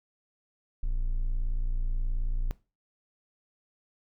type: tone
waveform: triangle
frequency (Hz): 29.32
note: A#0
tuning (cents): +11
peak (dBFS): -24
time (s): 0.83-2.51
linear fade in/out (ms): 0
effects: noise-tail reverb RT60 0.3 s tail -19 dB re dry